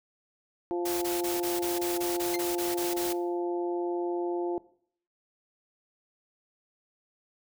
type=harmonic tone; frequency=174.61 Hz; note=F3; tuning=in tune; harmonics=2 / 3 / 4 / 5; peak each=-28 / -41 / -38 / -40 dBFS; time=0.71-4.58 s; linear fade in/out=0 ms
type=noise bursts; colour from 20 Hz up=white; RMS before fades=-35 dBFS; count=12; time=0.85-3.132 s; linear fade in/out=10 ms; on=170 ms; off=22 ms
type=tone with exponential decay; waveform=25% pulse; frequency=2093 Hz; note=C7; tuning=in tune; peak=-25 dBFS; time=2.34-2.43 s; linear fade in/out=1 ms; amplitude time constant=19 ms
effects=noise-tail reverb RT60 0.6 s tail -19 dB re dry